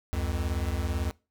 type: beating tone pair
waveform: square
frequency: 69.3 / 87.3 Hz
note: C#2 / F2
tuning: 0 / 0 cents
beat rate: 18 Hz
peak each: -31 dBFS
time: 0.13-1.11 s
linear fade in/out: 0 ms
effects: noise-tail reverb RT60 0.3 s tail -22 dB re dry

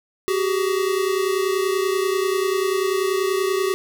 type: tone pair together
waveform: square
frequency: 377.3 / 407.6 Hz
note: F#4 / G#4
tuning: +34 / -32 cents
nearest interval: minor second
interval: 134 cents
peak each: -21 / -25 dBFS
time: 0.28-3.74 s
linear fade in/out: 0 ms
effects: none

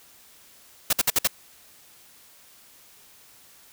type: noise bursts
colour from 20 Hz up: white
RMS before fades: -20 dBFS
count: 5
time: 0.9-1.274 s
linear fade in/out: 5 ms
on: 30 ms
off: 56 ms
effects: white hiss -53 dBFS RMS until 3.72 s

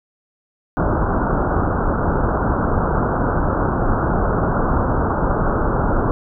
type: low-pass noise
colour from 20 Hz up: pink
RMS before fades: -18 dBFS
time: 0.77-6.11 s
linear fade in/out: 0 ms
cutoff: 1500 Hz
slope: 96 dB/octave
effects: none

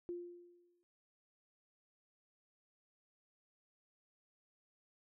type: tone with exponential decay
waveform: sine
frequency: 349.8 Hz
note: F4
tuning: 3 cents sharp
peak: -38 dBFS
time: 0.09-0.83 s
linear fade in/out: 0 ms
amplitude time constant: 160 ms
effects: none

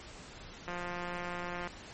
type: click train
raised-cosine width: 0.5 ms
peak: -24 dBFS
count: 176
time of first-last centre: 0.68-1.674 s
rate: 176 Hz
effects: pink hiss -49 dBFS RMS until 1.93 s + MP3 32 kbps

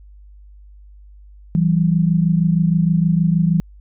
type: tone pair together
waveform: sine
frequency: 164.81 / 191.21 Hz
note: E3 / G3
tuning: 0 / -43 cents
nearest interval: minor third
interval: 257 cents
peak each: -14 / -18 dBFS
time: 1.55-3.6 s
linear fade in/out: 0 ms
effects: added 50 Hz sine -40 dBFS peak until 3.8 s

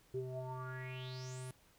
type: tone with low-pass filter sweep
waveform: square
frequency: 128.4 Hz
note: C3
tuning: 32 cents flat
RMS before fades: -44 dBFS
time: 0.14-1.51 s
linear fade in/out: 2 ms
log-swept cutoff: 360 to 11000 Hz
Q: 7.5
effects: pink hiss -68 dBFS RMS until 1.78 s

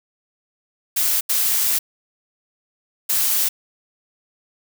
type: noise bursts at uneven times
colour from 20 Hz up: blue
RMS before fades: -19 dBFS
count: 3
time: 0.96-1.21 / 1.29-1.79 / 3.09-3.49 s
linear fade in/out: 10 ms
effects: none

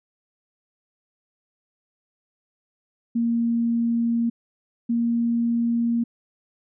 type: tone pair in turn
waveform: sine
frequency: 233.1 / 234.1 Hz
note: A#3 / A#3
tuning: 0 / +8 cents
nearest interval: unison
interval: 8 cents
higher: second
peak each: -19 / -19 dBFS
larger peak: neither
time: 3.15-4.3 / 4.89-6.04 s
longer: neither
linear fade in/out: 10 ms
effects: none

